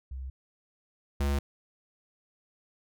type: tone pair in turn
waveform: sine / square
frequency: 65.41 / 70.33 Hz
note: C2 / C#2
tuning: 0 / +26 cents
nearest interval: minor second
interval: 126 cents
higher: second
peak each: -35 / -26 dBFS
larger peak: second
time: 0.11-0.3 / 1.2-1.39 s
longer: neither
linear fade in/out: 5 ms
effects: none